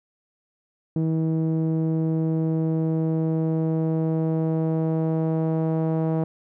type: tone with low-pass filter sweep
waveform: sawtooth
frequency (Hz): 160.5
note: E3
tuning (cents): -46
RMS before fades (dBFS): -23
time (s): 0.96-6.24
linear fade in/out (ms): 2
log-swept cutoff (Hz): 350 to 660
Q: 1.3
effects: none